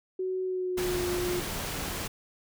sine tone with pitch glide, 372.8 to 356 Hz, F#4 to F4, +13 to +33 cents, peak -28 dBFS, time 0.19-1.4 s, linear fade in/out 5 ms, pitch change -80 cents, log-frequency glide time 0.44-1.05 s
pink noise, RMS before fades -34 dBFS, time 0.77-2.08 s, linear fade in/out 10 ms
effects none

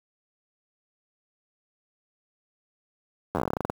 slowing click train, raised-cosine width 1 ms, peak -12 dBFS, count 15, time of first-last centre 3.35-3.699 s, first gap 10 ms, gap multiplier 1.13, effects high-pass 80 Hz 12 dB/octave + 7-bit

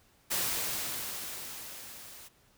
white noise with level ramp, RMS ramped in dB -30 to -50 dBFS, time 0.3-2.29 s, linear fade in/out 20 ms, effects pink hiss -65 dBFS RMS until 2.57 s

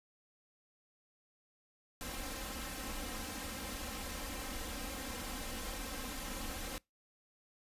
pink noise with comb filter, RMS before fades -42 dBFS, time 2.01-6.78 s, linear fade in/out 0 ms, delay 3.8 ms, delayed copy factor +0.9, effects noise-tail reverb RT60 0.2 s tail -25 dB re dry + resampled to 32000 Hz

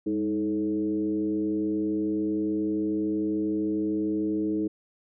sine tone with frequency modulation, 317.1 Hz, D#4, 33 cents sharp, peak -24 dBFS, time 0.06-4.68 s, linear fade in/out 10 ms, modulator 113 Hz, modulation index 0.8, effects none

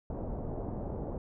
pink low-pass noise, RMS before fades -37 dBFS, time 0.1-1.18 s, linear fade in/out 2 ms, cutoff 760 Hz, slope 24 dB/octave, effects none

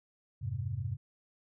sine chord, F minor, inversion none, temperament equal with one note detuned, 88.32 / 103.83 / 130.81 Hz, F2 / Ab2 / C3, +20 / 0 / 0 cents, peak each -40 / -36 / -37 dBFS, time 0.41-0.97 s, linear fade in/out 20 ms, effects none

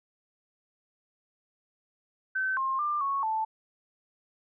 sine tone with pitch steps, 1534 / 1064 / 1192 / 1105 / 879 Hz, G6 / C6 / D6 / C#6 / A5, -38 / +29 / +25 / -6 / -2 cents, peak -26 dBFS, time 2.35-3.45 s, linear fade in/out 10 ms, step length 220 ms, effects none

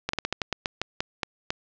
slowing click train, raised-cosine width 0.2 ms, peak -8 dBFS, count 12, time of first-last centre 0.09-1.505 s, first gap 44 ms, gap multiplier 1.2, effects low-pass 5000 Hz 12 dB/octave

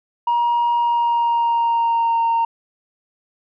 sine tone with pitch glide, 949 to 921.5 Hz, A#5 to A#5, +31 to -20 cents, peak -13 dBFS, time 0.27-2.45 s, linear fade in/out 5 ms, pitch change -51 cents, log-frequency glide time 0.73-2.2 s, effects tanh soft clip ceiling -13 dBFS

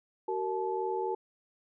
sine tone cluster, 377.7 / 461.3 / 866 Hz, F#4 / A#4 / A5, +36 / -18 / -28 cents, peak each -33 / -35 / -34 dBFS, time 0.28-1.15 s, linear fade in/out 5 ms, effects none

